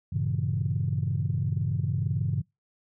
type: chord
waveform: sine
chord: G diminished seventh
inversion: none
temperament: equal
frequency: 98 / 116.54 / 138.59 / 164.81 Hz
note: G2 / Bb2 / Db3 / Fb3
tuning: 0 / 0 / 0 / 0 cents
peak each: -29 / -31 / -28 / -33 dBFS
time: 0.12-2.42 s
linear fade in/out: 10 ms
effects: noise-tail reverb RT60 0.2 s tail -24 dB re dry + tanh soft clip ceiling -16 dBFS